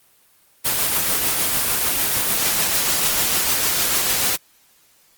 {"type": "noise with tremolo", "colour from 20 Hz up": "white", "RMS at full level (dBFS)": -18, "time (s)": [0.64, 4.37], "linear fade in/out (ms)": 20, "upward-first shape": "triangle", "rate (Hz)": 6.7, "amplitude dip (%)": 30, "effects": ["white hiss -56 dBFS RMS until 5.17 s", "Opus 24 kbps"]}